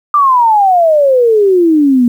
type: exponential sweep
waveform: sine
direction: down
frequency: 1200 to 235.2 Hz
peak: -5 dBFS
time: 0.14-2.08 s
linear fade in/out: 2 ms
effects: 7-bit